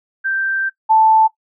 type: tone pair in turn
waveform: sine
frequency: 1568 / 880 Hz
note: G6 / A5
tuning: 0 / 0 cents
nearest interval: minor seventh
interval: 1000 cents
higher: first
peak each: -16 / -8 dBFS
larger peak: second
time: 0.24-0.7 / 0.89-1.28 s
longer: first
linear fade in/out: 20 ms
effects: noise-tail reverb RT60 0.1 s tail -17 dB re dry